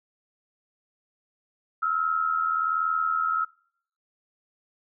sine tone pair together, 1297.8 / 1379 Hz, E6 / F6, -27 / -22 cents, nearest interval minor second, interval 105 cents, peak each -24 / -27 dBFS, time 1.82-3.45 s, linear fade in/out 10 ms, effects noise-tail reverb RT60 0.6 s tail -23 dB re dry

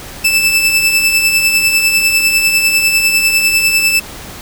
sawtooth tone with tremolo, 2637 Hz, E7, in tune, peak -4 dBFS, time 0.24-4 s, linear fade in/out 10 ms, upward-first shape sine, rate 10 Hz, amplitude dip 45%, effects pink hiss -30 dBFS RMS until 4.41 s

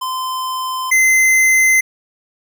square tone pair in turn, 1031 / 2062 Hz, C6 / C7, -26 / -26 cents, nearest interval octave, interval 1200 cents, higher second, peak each -20 / -10 dBFS, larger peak second, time 0.01-0.91 / 0.91-1.81 s, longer neither, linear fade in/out 10 ms, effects none

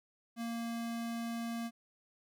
square tone, 232 Hz, A#3, 8 cents flat, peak -37 dBFS, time 0.36-1.71 s, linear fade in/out 50 ms, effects none

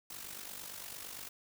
white noise with amplitude modulation, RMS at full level -43 dBFS, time 0.1-1.29 s, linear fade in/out 5 ms, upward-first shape sine, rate 48.8 Hz, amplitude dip 65%, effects none

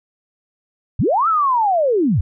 sine linear two-way sweep, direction up then down, 64.1 to 1352 to 67 Hz, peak -13 dBFS, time 0.99-2.21 s, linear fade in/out 5 ms, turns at 1.28 s, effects none

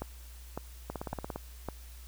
two click trains, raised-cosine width 1 ms, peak -22 / -21 dBFS, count 9 / 4, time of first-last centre 0.9-1.36 / 0.02-1.687 s, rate 17.4 / 1.8 Hz, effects added 60 Hz sine -46 dBFS peak until 2.07 s + white hiss -56 dBFS RMS until 2.07 s

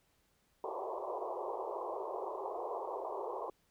pink band-pass noise, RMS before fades -40 dBFS, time 0.64-3.5 s, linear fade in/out 2 ms, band 360 to 1100 Hz, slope 96 dB/octave, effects pink hiss -74 dBFS RMS until 3.7 s

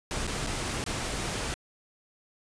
pink noise with dropouts, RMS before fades -32 dBFS, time 0.11-1.54 s, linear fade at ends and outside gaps 0 ms, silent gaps 0.268-0.276 / 0.465-0.471 / 0.84-0.863 s, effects resampled to 22050 Hz

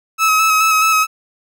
30% pulse tone with vibrato, 1288 Hz, E6, 41 cents flat, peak -8 dBFS, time 0.18-1.07 s, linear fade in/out 50 ms, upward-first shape square, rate 4.7 Hz, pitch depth 20 cents each way, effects none

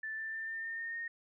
sine tone with pitch steps, 1760 / 1774.3 / 1788.7 / 1803.2 / 1817.9 / 1832.6 / 1847.5 Hz, A6 / A6 / A6 / A6 / A#6 / A#6 / A#6, 0 / +14 / +28 / +42 / -44 / -30 / -16 cents, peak -37 dBFS, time 0.03-1.08 s, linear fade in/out 5 ms, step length 150 ms, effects none

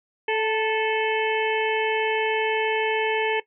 harmonic tone with a mistuned harmonic, 436.9 Hz, A4, 12 cents flat, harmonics 1 / 2 / 4 / 5 / 6 / 7, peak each -23 / -27 / -30 / -30 / -31 / -35 dBFS, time 0.28-3.4 s, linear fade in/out 5 ms, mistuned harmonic 2, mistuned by +24 cents, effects noise-tail reverb RT60 0.1 s tail -17 dB re dry

